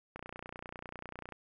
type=click train; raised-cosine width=0.5 ms; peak=-28 dBFS; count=36; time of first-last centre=0.16-1.323 s; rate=30.1 Hz; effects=none